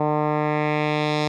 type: tone with low-pass filter sweep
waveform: 10% pulse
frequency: 150.8 Hz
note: D3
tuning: 46 cents sharp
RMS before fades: -22 dBFS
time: 0-1.28 s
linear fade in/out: 5 ms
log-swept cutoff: 910 to 4800 Hz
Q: 1.6
effects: none